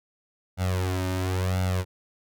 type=tone with flanger; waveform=sawtooth; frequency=92.5 Hz; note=F#2; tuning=in tune; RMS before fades=-26 dBFS; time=0.57-1.85 s; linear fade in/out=50 ms; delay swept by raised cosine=1.4 to 3.3 ms; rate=0.96 Hz; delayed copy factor=+0.9; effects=none